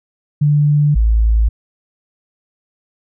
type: tone pair in turn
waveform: sine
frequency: 147.3 / 55.18 Hz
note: D3 / A1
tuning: +6 / +6 cents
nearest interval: octave + perfect fourth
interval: 1700 cents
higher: first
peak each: -9 dBFS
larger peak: neither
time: 0.41-0.95 / 0.95-1.49 s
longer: neither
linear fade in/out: 10 ms
effects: none